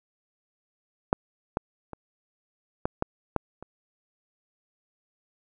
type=clicks; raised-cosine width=1 ms; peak=-6 / -11 / -23 / -11 / -11 / -9 / -26 dBFS; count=7; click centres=1.129 / 1.571 / 1.933 / 2.855 / 3.024 / 3.363 / 3.626 s; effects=none